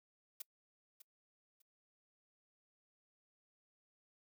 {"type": "noise with echo", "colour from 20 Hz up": "blue", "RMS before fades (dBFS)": -44, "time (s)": [0.4, 0.42], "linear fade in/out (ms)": 5, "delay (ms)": 600, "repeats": 2, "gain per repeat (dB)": -13, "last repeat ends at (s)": 1.62, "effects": ["noise-tail reverb RT60 0.1 s tail -25 dB re dry"]}